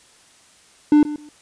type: tone with echo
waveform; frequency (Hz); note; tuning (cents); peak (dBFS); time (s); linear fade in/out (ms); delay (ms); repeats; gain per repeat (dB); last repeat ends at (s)
triangle; 297.9; D4; +25; -7; 0.92-1.03; 2; 130; 2; -15; 1.29
effects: white hiss -52 dBFS RMS until 1.41 s + resampled to 22050 Hz